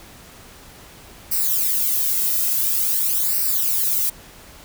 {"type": "noise with flanger", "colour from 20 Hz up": "violet", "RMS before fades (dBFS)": -20, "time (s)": [1.31, 4.1], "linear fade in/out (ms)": 10, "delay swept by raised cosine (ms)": [0.29, 1.79], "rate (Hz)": 0.48, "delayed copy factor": -1, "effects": ["pink hiss -44 dBFS RMS until 4.64 s"]}